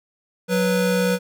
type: tone pair together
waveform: square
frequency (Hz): 184.18 / 491.7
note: F#3 / B4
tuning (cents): -8 / -8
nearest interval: octave + perfect fourth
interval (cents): 1700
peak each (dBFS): -21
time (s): 0.48-1.19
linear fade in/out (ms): 50
effects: none